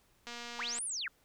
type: click train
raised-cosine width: 0.2 ms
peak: -27 dBFS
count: 124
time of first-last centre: 0.27-0.787 s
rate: 238 Hz
type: linear two-way sweep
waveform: sine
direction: up then down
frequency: 784 to 10300 to 1278 Hz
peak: -35 dBFS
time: 0.59-1.08 s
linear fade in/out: 2 ms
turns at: 0.84 s
effects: pink hiss -69 dBFS RMS until 1.24 s